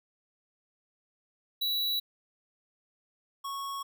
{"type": "tone pair in turn", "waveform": "square", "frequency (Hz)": [3927, 1104.5], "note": ["B7", "C#6"], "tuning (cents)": [-11, -7], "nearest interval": "octave + minor seventh", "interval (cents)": 2196, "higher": "first", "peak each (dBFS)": [-28, -35], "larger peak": "first", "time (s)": [[1.61, 2], [3.44, 3.83]], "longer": "neither", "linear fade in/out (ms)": 10, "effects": []}